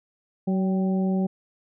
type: harmonic tone with a mistuned harmonic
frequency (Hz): 188.7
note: F#3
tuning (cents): +34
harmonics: 1 / 2 / 3 / 4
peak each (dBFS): -21 / -31 / -35 / -37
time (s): 0.47-1.27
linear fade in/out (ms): 10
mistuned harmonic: 4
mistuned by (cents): +48
effects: none